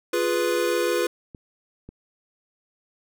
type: chord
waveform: square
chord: F diminished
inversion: none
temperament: equal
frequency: 349.2 / 415.3 / 493.9 Hz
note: F4 / Ab4 / Cb5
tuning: 0 / 0 / 0 cents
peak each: -26 / -28 / -25 dBFS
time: 0.13-1.07 s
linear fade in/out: 5 ms
type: clicks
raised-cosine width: 3 ms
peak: -27 dBFS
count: 2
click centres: 1.348 / 1.89 s
effects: none